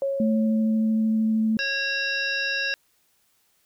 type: tone with exponential decay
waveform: sine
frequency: 549 Hz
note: C#5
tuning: 17 cents flat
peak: -21 dBFS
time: 0.02-1.82 s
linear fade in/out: 1 ms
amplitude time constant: 390 ms
type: tone with vibrato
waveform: sine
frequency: 220 Hz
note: A3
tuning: in tune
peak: -19 dBFS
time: 0.2-1.57 s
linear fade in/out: 2 ms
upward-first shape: sine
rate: 13 Hz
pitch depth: 9 cents each way
type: harmonic tone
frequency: 548 Hz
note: C#5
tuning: 20 cents flat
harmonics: 1 / 3 / 5 / 7 / 9 / 10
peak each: -38 / -26 / -29 / -34 / -36 / -35 dBFS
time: 1.59-2.74 s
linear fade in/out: 0 ms
effects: white hiss -66 dBFS RMS until 3.65 s